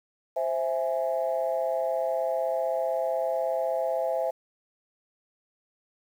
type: chord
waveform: sine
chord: C augmented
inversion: none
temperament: equal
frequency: 523.3 / 659.3 / 830.6 Hz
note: C5 / E5 / G#5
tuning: 0 / 0 / 0 cents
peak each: -28 / -27 / -33 dBFS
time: 0.36-4.31 s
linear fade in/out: 10 ms
effects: tanh soft clip ceiling -16 dBFS + 9-bit